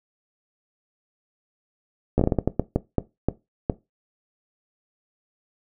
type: slowing click train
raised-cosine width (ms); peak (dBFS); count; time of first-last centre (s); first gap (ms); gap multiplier
2; -6; 13; 2.18-3.698; 14; 1.36
effects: noise-tail reverb RT60 0.2 s tail -17 dB re dry